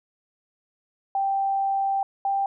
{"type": "tone pair in turn", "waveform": "sine", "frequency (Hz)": [784, 788.5], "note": ["G5", "G5"], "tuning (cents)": [0, 10], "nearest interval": "unison", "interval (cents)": 10, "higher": "second", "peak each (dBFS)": -21, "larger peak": "neither", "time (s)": [[1.15, 2.03], [2.25, 2.46]], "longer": "first", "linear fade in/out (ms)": 2, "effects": []}